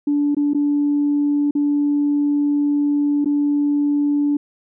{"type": "tone with dropouts", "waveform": "sine", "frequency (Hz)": 290, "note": "D4", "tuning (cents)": -22, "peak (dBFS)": -14, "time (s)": [0.07, 4.37], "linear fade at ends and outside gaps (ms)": 5, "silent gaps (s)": [[0.348, 0.367], [0.535, 0.546], [1.51, 1.551], [3.246, 3.257]], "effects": ["tanh soft clip ceiling -10 dBFS"]}